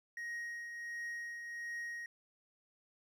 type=tone with tremolo; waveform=triangle; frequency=1880 Hz; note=A#6; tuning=14 cents sharp; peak=-37 dBFS; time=0.17-2.06 s; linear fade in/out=2 ms; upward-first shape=triangle; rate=1.4 Hz; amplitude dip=45%; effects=none